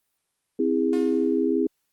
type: chord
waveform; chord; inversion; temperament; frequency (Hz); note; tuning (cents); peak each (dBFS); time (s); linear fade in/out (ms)
sine; C augmented; none; just; 261.6 / 327 / 408.8; C4 / E4 / G#4; 0 / -14 / -27; -24; 0.59-1.67; 5
type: tone with exponential decay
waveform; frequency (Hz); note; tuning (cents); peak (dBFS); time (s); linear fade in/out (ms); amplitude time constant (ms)
sawtooth; 358.3; F4; +44; -30; 0.93-1.62; 1; 150
effects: white hiss -75 dBFS RMS until 1.92 s + Opus 32 kbps